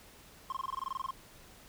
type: tone bursts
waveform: triangle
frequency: 1062 Hz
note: C6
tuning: 25 cents sharp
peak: -31 dBFS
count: 14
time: 0.5-1.108 s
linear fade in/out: 2 ms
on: 23 ms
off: 22 ms
effects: pink hiss -56 dBFS RMS until 1.68 s